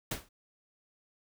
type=noise with exponential decay; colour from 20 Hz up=pink; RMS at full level=-30 dBFS; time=0.11-0.29 s; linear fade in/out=5 ms; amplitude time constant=38 ms; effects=none